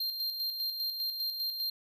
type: tone with tremolo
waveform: square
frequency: 4186 Hz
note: C8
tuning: in tune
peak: -31 dBFS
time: 0-1.7 s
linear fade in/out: 5 ms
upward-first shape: square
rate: 5 Hz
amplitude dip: 45%
effects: none